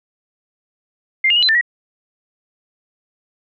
sine tone with pitch steps, 2105 / 2831 / 2922 / 4040 / 1783 / 1916 Hz, C7 / F7 / F#7 / B7 / A6 / A#6, +10 / +23 / -22 / +39 / +22 / +47 cents, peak -11 dBFS, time 1.24-1.612 s, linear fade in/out 5 ms, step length 62 ms, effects none

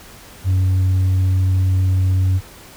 sine tone, 93.5 Hz, F#2, 19 cents sharp, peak -10 dBFS, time 0.44-2.41 s, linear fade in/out 50 ms, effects tanh soft clip ceiling -12 dBFS + pink hiss -41 dBFS RMS until 2.76 s

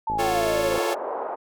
sine exponential sweep, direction down, 899 to 512 Hz, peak -23 dBFS, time 0.07-0.76 s, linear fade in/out 5 ms
click train, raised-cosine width 2 ms, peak -21 dBFS, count 38, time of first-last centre 0.1-0.779 s, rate 54.5 Hz
sawtooth chord, F augmented, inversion none, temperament equal, 349.2 / 440 / 554.4 Hz, F4 / A4 / C#5, 0 / 0 / 0 cents, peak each -24 dBFS, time 0.18-0.95 s, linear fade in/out 20 ms
pink band-pass noise, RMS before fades -30 dBFS, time 0.71-1.36 s, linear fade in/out 20 ms, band 480 to 930 Hz, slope 24 dB/octave
effects none

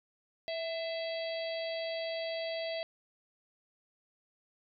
harmonic tone with a mistuned harmonic, 656 Hz, E5, 9 cents flat, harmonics 1 / 3 / 4 / 5 / 6 / 7, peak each -35 / -45 / -47 / -46 / -48 / -46 dBFS, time 0.48-2.83 s, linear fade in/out 0 ms, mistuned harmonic 3, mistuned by +42 cents, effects none

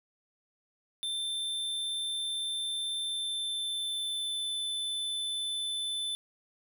square tone with pitch glide, 3561 to 3518 Hz, A7 to A7, +20 to -1 cents, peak -32 dBFS, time 1.03-6.15 s, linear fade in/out 0 ms, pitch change -21 cents, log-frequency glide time 2.99-4.56 s, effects none

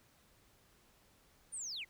sine linear sweep, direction down, 9397 to 1900 Hz, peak -39 dBFS, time 1.52-1.85 s, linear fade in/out 20 ms, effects tanh soft clip ceiling -36 dBFS + pink hiss -68 dBFS RMS until 1.89 s

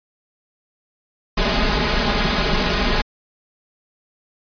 pink noise with comb filter, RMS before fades -18 dBFS, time 1.37-3.02 s, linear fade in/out 10 ms, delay 4.8 ms, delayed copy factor +1, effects resampled to 11025 Hz

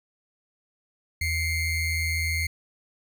square ring-modulated tone, 1092 Hz, C#6, 26 cents flat, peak -22 dBFS, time 1.21-2.47 s, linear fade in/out 5 ms, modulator 1010 Hz, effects none

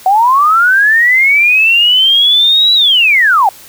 sine linear two-way sweep, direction up then down, 734 to 3950 to 734 Hz, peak -5 dBFS, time 0.06-3.49 s, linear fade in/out 2 ms, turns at 2.74 s, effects white hiss -36 dBFS RMS until 3.68 s

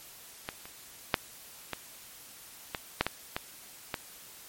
clicks, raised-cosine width 0.3 ms, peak -17 / -28 / -6 / -16 / -15 / -7 / -12 / -14 / -14 dBFS, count 9, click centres 0.489 / 0.655 / 1.142 / 1.733 / 2.748 / 3.01 / 3.066 / 3.365 / 3.942 s, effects white hiss -50 dBFS RMS until 4.48 s + MP3 64 kbps

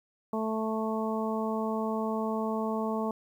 harmonic tone, 220 Hz, A3, in tune, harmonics 1 / 2 / 3 / 4 / 5, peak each -31 / -34 / -36 / -37 / -38 dBFS, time 0.33-3.11 s, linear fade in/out 2 ms, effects 10-bit

